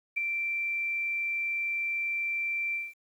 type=tone with ADSR envelope; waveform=sine; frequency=2349 Hz; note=D7; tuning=in tune; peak=-23 dBFS; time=0.16-2.94 s; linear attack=19 ms; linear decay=3 ms; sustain=-5 dB; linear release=200 ms; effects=10-bit